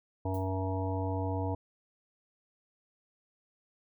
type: harmonic tone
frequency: 94.7 Hz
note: F#2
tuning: 41 cents sharp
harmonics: 1 / 3 / 5 / 7 / 9 / 10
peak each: -32 / -37 / -39 / -40 / -42 / -42 dBFS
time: 0.25-1.55 s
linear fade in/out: 5 ms
type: noise with exponential decay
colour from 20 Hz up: violet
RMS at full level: -47 dBFS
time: 0.34-0.51 s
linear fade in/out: 5 ms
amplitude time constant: 35 ms
effects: none